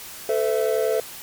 triangle chord, A minor, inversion none, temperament equal with one note detuned, 440 / 511 / 659.3 Hz, A4 / C5 / E5, 0 / -41 / 0 cents, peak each -20 / -22 / -23 dBFS, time 0.29-1 s, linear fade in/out 2 ms, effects white hiss -38 dBFS RMS until 1.22 s + MP3 96 kbps

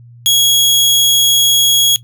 sawtooth tone, 3322 Hz, G#7, in tune, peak -5 dBFS, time 0.26-1.96 s, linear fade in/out 0 ms, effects noise-tail reverb RT60 0.1 s tail -17 dB re dry + added 119 Hz sine -36 dBFS peak until 2.03 s

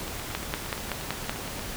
two click trains, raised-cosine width 0.3 ms, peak -11 / -21 dBFS, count 6 / 14, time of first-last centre 0.35-1.295 / 0.08-1.593 s, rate 5.29 / 8.59 Hz, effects pink hiss -36 dBFS RMS until 1.76 s

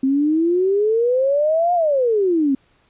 sine exponential two-way sweep, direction up then down, 261.6 to 719 to 261.6 Hz, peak -14 dBFS, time 0.03-2.55 s, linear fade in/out 5 ms, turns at 1.74 s, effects pink hiss -59 dBFS RMS until 2.89 s + resampled to 8000 Hz

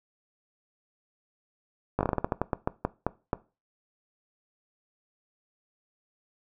slowing click train, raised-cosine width 1 ms, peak -11 dBFS, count 15, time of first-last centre 1.99-3.332 s, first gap 18 ms, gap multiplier 1.23, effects noise-tail reverb RT60 0.3 s tail -19 dB re dry

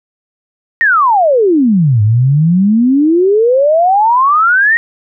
sine exponential two-way sweep, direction down then up, 1895 to 102.3 to 1895 Hz, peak -6 dBFS, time 0.81-4.77 s, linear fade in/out 0 ms, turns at 2.02 s, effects none

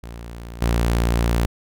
sawtooth tone with level steps, 58.1 Hz, A#1, 5 cents flat, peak -29 / -13 dBFS, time 0.03-1.46 s, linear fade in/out 5 ms, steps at 0.62 s, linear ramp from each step 2 ms, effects none

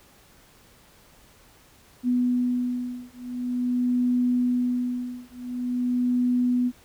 sine beating tone pair, 246.9 / 247.36 Hz, B3 / B3, 0 / +3 cents, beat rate 0.46 Hz, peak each -25 dBFS, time 2.03-6.72 s, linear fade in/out 50 ms, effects pink hiss -55 dBFS RMS until 6.84 s

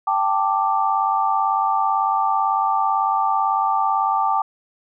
sine chord, G suspended second, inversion none, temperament just, 784 / 882 / 1176 Hz, G5 / A5 / D6, 0 / +4 / +2 cents, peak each -21 dBFS, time 0.07-4.42 s, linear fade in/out 5 ms, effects none

